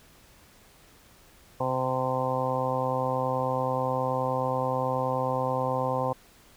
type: harmonic tone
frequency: 129.4 Hz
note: C3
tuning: 19 cents flat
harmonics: 1 / 2 / 3 / 4 / 5 / 6 / 7 / 8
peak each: -33 / -36 / -41 / -29 / -37 / -33 / -33 / -33 dBFS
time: 1.6-6.13 s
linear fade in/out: 5 ms
effects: pink hiss -56 dBFS RMS until 6.56 s